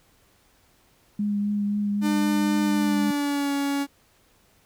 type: tone with vibrato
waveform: sine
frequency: 205.3 Hz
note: G#3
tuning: 20 cents flat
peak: -22 dBFS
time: 1.19-3.11 s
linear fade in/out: 5 ms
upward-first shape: triangle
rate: 3.8 Hz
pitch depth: 18 cents each way
type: tone with pitch glide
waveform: 45% pulse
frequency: 299.7 to 281.2 Hz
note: D4 to C#4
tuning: +35 to +25 cents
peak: -23 dBFS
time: 2.01-3.87 s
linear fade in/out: 50 ms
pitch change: -110 cents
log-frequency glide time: 2.66-3.53 s
effects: pink hiss -61 dBFS RMS until 4.65 s